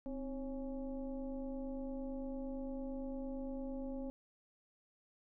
sine tone with frequency modulation, 261.6 Hz, C4, in tune, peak -39 dBFS, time 0.06-4.1 s, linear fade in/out 0 ms, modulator 286 Hz, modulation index 1, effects none

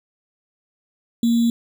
sine tone with sample-and-hold, 233.1 Hz, A#3, in tune, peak -14 dBFS, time 1.23-1.5 s, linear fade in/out 2 ms, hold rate 3675 Hz, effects none

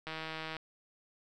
click train, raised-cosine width 0.3 ms, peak -24 dBFS, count 80, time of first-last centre 0.07-0.567 s, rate 159 Hz, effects none

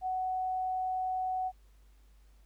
sine tone, 745 Hz, F#5, 12 cents sharp, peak -30 dBFS, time 0.01-1.52 s, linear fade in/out 50 ms, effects added 50 Hz sine -57 dBFS peak until 2.45 s + pink hiss -71 dBFS RMS until 2.45 s

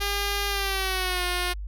5% pulse tone with pitch glide, 403.6 to 357.5 Hz, G#4 to F4, -49 to +41 cents, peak -14 dBFS, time 0-1.54 s, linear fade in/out 20 ms, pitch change -210 cents, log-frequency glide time 0.48-1.24 s, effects added 50 Hz sine -31 dBFS peak until 1.67 s

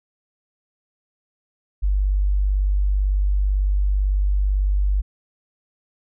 sine tone, 49 Hz, G1, in tune, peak -16 dBFS, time 1.82-5.02 s, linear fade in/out 20 ms, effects none

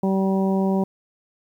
harmonic tone, 192.3 Hz, G3, 33 cents flat, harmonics 1 / 2 / 3 / 4 / 5, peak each -19 / -25 / -29 / -31 / -33 dBFS, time 0.03-0.84 s, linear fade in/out 5 ms, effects 9-bit

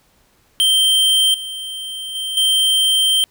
square tone with level steps, 3136 Hz, G7, in tune, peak -12 / -26 / -22 / -13 dBFS, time 0.6-3.24 s, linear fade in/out 0 ms, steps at 1.34 / 2.15 / 2.37 s, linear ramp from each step 2 ms, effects pink hiss -57 dBFS RMS until 3.3 s

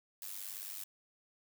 blue noise with amplitude modulation, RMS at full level -41 dBFS, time 0.22-0.84 s, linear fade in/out 2 ms, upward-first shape sine, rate 98.2 Hz, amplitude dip 75%, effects none

